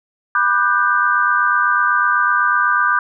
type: chord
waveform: sine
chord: G major seventh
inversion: first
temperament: equal with one note detuned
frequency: 987.8 / 1195.2 / 1480 / 1568 Hz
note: B5 / D6 / F#6 / G6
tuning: 0 / +30 / 0 / 0 cents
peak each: -22 / -16 / -20 / -17 dBFS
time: 0.35-2.99 s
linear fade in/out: 2 ms
effects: none